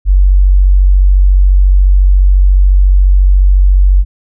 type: tone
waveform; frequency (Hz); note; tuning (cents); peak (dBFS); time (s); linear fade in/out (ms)
sine; 47.09; F#1; +31; -3; 0.05-4.05; 50
effects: none